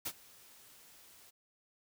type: noise with ADSR envelope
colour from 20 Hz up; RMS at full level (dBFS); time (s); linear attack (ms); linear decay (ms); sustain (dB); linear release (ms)
white; -36; 0.05-1.31; 12; 58; -23; 17
effects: none